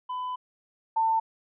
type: tone pair in turn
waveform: triangle / sine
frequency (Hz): 1003 / 895.5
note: B5 / A5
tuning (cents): +26 / +30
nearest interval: major second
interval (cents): 196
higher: first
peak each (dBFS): -28 / -21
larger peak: second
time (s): 0.09-0.36 / 0.96-1.2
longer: first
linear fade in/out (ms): 10
effects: resampled to 8000 Hz